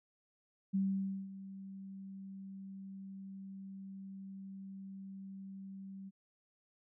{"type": "tone with ADSR envelope", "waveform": "sine", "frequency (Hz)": 193.7, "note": "G3", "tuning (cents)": -20, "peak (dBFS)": -29, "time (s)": [0.73, 6.11], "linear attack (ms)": 21, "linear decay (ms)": 530, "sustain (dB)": -16, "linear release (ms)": 32, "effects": []}